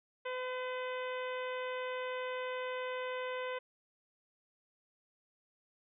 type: harmonic tone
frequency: 507 Hz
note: B4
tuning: 45 cents sharp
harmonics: 1 / 2 / 3 / 4 / 5 / 6 / 7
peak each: -38 / -43 / -46 / -47 / -50 / -52 / -56 dBFS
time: 0.25-3.59 s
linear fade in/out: 10 ms
effects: none